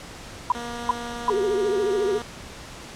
sine tone bursts, 987.8 Hz, B5, in tune, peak -15 dBFS, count 3, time 0.5-1.3 s, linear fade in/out 2 ms, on 20 ms, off 370 ms
10% pulse tone, 237.6 Hz, A#3, 33 cents sharp, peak -23 dBFS, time 0.55-2.22 s, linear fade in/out 0 ms
sine tone with vibrato, 401.7 Hz, G4, 42 cents sharp, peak -20 dBFS, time 1.29-2.19 s, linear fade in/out 20 ms, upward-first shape triangle, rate 14 Hz, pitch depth 150 cents each way
effects pink hiss -40 dBFS RMS until 2.95 s + low-pass 8000 Hz 12 dB/octave

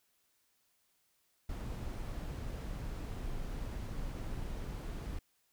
brown noise, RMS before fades -40 dBFS, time 1.49-5.19 s, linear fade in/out 5 ms, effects white hiss -75 dBFS RMS until 5.52 s

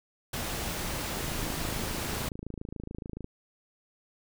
pink noise, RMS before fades -34 dBFS, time 0.33-2.29 s, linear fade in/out 5 ms
click train, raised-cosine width 3 ms, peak -25 dBFS, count 57, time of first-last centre 1.17-3.244 s, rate 27 Hz
effects none

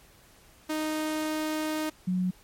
sawtooth / sine tone pair in turn, 310 / 182.99 Hz, D#4 / F#3, -6 / -19 cents, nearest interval major sixth, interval 913 cents, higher first, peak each -24 dBFS, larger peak neither, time 0.69-1.9 / 2.07-2.31 s, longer first, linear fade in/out 10 ms, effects pink hiss -57 dBFS RMS until 2.43 s + MP3 64 kbps

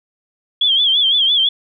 sine tone with vibrato, 3300 Hz, G#7, 12 cents flat, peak -11 dBFS, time 0.61-1.49 s, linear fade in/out 5 ms, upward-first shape sine, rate 5.9 Hz, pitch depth 100 cents each way, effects none

